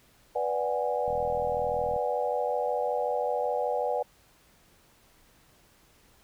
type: chord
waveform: sine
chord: G# half-diminished seventh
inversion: first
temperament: equal with one note detuned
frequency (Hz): 493.9 / 587.3 / 740 / 825.3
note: B4 / D5 / F#5 / G#5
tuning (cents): 0 / 0 / 0 / -11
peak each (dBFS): -30 / -31 / -32 / -33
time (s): 0.35-4.03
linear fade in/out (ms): 10
type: click train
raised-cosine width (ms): 5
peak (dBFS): -31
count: 37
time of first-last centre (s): 1.08-1.962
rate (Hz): 40.8
effects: pink hiss -61 dBFS RMS until 6.23 s